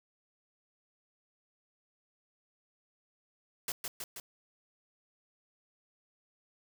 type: noise with echo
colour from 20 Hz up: white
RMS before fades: -35 dBFS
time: 3.68-3.72 s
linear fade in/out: 2 ms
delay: 160 ms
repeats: 3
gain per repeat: -3 dB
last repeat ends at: 4.2 s
effects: none